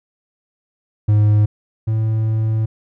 triangle tone pair in turn, 105.3 / 110.19 Hz, G#2 / A2, +24 / +3 cents, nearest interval minor second, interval 79 cents, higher second, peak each -8 / -13 dBFS, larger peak first, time 1.08-1.46 / 1.87-2.66 s, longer second, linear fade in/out 10 ms, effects none

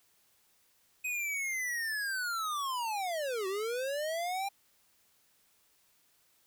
square linear two-way sweep, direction down then up, 2527 to 370 to 803 Hz, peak -33 dBFS, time 1.04-4.49 s, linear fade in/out 10 ms, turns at 3.47 s, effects white hiss -69 dBFS RMS until 6.46 s

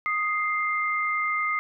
sine tone pair together, 1244.5 / 2097 Hz, D#6 / C7, 0 / +3 cents, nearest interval major sixth, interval 903 cents, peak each -26 dBFS, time 0.06-1.59 s, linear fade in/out 0 ms, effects none

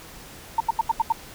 sine tone bursts, 910 Hz, A#5, 42 cents flat, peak -16 dBFS, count 6, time 0.58-1.124 s, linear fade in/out 5 ms, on 24 ms, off 80 ms, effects pink hiss -43 dBFS RMS until 1.34 s

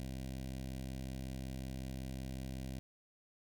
15% pulse tone with notch filter, 65.41 Hz, C2, in tune, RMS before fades -43 dBFS, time 0-2.79 s, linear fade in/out 0 ms, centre 1200 Hz, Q 0.71, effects none

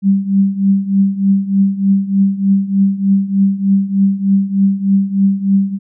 sine tone with tremolo, 196 Hz, G3, in tune, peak -6 dBFS, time 0.02-5.79 s, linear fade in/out 50 ms, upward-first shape triangle, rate 3.3 Hz, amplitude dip 85%, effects none

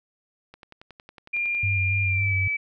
click train, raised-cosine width 0.3 ms, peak -28 dBFS, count 12, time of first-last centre 0.54-1.549 s, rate 10.9 Hz
sine tone with pitch glide, 2400 to 2300 Hz, D7 to D7, +37 to -37 cents, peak -23 dBFS, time 1.33-2.57 s, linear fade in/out 10 ms, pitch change -74 cents, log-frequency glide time 2.06-2.31 s
sine tone with vibrato, 96.3 Hz, G2, 30 cents flat, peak -23 dBFS, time 1.63-2.48 s, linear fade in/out 5 ms, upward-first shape square, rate 3.6 Hz, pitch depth 38 cents each way
effects none

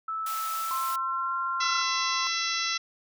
sine tone with pitch glide, 1311 to 1373.8 Hz, E6 to F6, -10 to -29 cents, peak -29 dBFS, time 0.08-1.82 s, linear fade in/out 5 ms, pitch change +81 cents, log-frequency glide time 0.53-1.35 s
white high-pass noise, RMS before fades -38 dBFS, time 0.26-0.96 s, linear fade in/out 5 ms, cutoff 610 Hz, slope 96 dB/octave
sine tone, 1053 Hz, C6, 11 cents sharp, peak -30 dBFS, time 0.71-2.27 s, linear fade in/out 0 ms
harmonic tone, 671 Hz, E5, 31 cents sharp, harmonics 2 / 3 / 4 / 5 / 6 / 7 / 8 / 9, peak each -33 / -34 / -35 / -36 / -34 / -39 / -34 / -36 dBFS, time 1.6-2.78 s, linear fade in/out 10 ms
effects none

